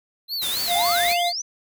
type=tone with vibrato; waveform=square; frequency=3995 Hz; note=B7; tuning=19 cents sharp; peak=-25 dBFS; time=0.28-1.18 s; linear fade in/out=50 ms; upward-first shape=sine; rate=3.7 Hz; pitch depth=220 cents each way
type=noise; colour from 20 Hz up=white; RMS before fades=-29 dBFS; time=0.41-1.14 s; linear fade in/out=20 ms
type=tone; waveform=square; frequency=698.5 Hz; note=F5; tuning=in tune; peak=-21 dBFS; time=0.67-1.33 s; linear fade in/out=50 ms
type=exponential sweep; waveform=sine; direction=up; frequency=726 to 6220 Hz; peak=-25 dBFS; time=0.74-1.42 s; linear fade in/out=10 ms
effects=none